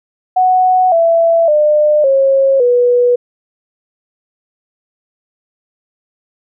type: tone with pitch steps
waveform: sine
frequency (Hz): 740 / 666.9 / 601.1 / 541.7 / 488.2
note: F#5 / E5 / D5 / C#5 / B4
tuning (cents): 0 / +20 / +40 / -40 / -20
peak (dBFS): -7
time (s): 0.36-3.16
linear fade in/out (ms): 10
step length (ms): 560
effects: none